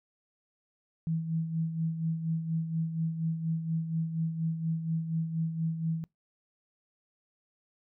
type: tone with tremolo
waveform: sine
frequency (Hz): 162.6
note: E3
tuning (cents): -23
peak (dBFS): -26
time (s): 1.07-6.04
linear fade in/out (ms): 0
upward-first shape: sine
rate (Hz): 4.2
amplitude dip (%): 60
effects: noise-tail reverb RT60 0.2 s tail -26 dB re dry